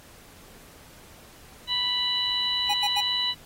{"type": "harmonic tone", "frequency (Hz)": 987.8, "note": "B5", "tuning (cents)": 0, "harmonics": [1, 2, 3, 4], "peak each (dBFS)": [-36, -36, -27, -26], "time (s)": [1.67, 3.35], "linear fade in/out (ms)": 50}
{"type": "tone bursts", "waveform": "square", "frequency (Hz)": 824, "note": "G#5", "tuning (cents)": -14, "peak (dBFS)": -25, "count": 3, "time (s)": [2.69, 3.009], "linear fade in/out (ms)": 10, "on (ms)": 49, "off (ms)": 86}
{"effects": ["pink hiss -51 dBFS RMS until 3.45 s", "AAC 48 kbps"]}